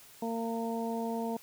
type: harmonic tone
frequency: 228.8 Hz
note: A#3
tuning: 32 cents flat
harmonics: 1 / 2 / 3 / 4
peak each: -34 / -37 / -39 / -40 dBFS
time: 0.22-1.37 s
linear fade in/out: 5 ms
effects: white hiss -55 dBFS RMS until 1.42 s